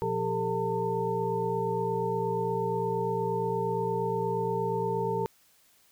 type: tone cluster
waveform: sine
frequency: 120.5 / 177.3 / 403.5 / 452 / 901 Hz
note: B2 / F3 / G#4 / A4 / A5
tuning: -42 / +26 / -50 / +47 / +41 cents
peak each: -36 / -36 / -32 / -31 / -32 dBFS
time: 0.02-5.26 s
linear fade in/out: 0 ms
effects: white hiss -63 dBFS RMS until 5.91 s